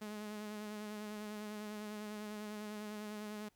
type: tone with vibrato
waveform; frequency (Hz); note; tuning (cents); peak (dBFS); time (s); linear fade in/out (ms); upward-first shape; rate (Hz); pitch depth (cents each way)
sawtooth; 210.8; G#3; +26; -39; 0.01-3.49; 10; sine; 10; 27
effects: pink hiss -75 dBFS RMS until 3.55 s